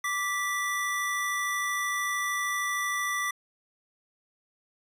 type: tone pair together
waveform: square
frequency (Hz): 1170 / 1967.7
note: D6 / B6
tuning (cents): -7 / -7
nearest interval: major sixth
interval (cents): 900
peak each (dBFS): -32 / -30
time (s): 0.04-3.31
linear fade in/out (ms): 5
effects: resampled to 32000 Hz